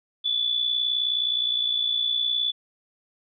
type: tone with amplitude modulation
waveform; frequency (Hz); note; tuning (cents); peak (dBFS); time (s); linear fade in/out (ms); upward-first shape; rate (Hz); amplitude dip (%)
sine; 3461; A7; -29; -19; 0.24-2.52; 20; sine; 59.4; 60
effects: none